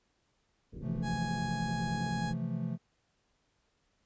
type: low-pass noise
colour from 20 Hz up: pink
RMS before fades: -45 dBFS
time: 0.72-2.35 s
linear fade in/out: 20 ms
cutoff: 470 Hz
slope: 48 dB/octave
type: chord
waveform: triangle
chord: F major seventh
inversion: second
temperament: equal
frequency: 130.81 / 164.81 / 174.61 / 220 Hz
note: C3 / E3 / F3 / A3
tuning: 0 / 0 / 0 / 0 cents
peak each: -36 dBFS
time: 0.81-2.78 s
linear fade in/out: 50 ms
type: tone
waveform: 30% pulse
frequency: 830.6 Hz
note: G#5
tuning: in tune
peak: -34 dBFS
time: 1.02-2.34 s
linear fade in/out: 50 ms
effects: pink hiss -75 dBFS RMS until 4.05 s + resampled to 16000 Hz